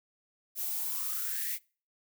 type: noise with high-pass filter sweep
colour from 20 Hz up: violet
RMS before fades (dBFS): -34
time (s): 0.55-1.59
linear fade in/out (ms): 50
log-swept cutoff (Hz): 610 to 2200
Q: 9.2
effects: noise-tail reverb RT60 0.4 s tail -25 dB re dry